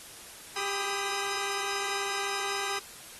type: tone cluster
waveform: 10% pulse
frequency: 397.4 / 1007 / 1260 Hz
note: G4 / B5 / D#6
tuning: +24 / +33 / +21 cents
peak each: -26 / -31 / -30 dBFS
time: 0.56-2.79 s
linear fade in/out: 5 ms
effects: white hiss -47 dBFS RMS until 3.19 s + AAC 32 kbps